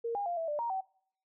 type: tone with pitch steps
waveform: sine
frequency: 464.1 / 810 / 696 / 657 / 592 / 937 / 763 Hz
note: A#4 / G#5 / F5 / E5 / D5 / A#5 / G5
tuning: -8 / -43 / -6 / -6 / +14 / +9 / -47 cents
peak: -31 dBFS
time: 0.04-0.81 s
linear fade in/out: 10 ms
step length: 110 ms
effects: noise-tail reverb RT60 0.6 s tail -23 dB re dry